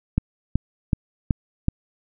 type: click train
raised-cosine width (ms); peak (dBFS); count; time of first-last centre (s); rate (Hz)
5; -6; 5; 0.18-1.684; 2.66
effects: none